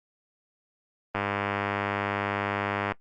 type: click train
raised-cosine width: 0.5 ms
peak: -12 dBFS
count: 178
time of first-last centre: 1.15-2.92 s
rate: 100 Hz
effects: noise-tail reverb RT60 0.1 s tail -20 dB re dry + Opus 48 kbps